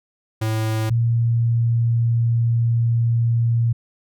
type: tone pair in turn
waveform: square / sine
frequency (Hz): 110.1 / 116.69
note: A2 / A#2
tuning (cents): +2 / +2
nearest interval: minor second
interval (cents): 100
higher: second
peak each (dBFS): -20 / -15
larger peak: second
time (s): 0.41-0.9 / 0.9-3.73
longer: second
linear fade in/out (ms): 10
effects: none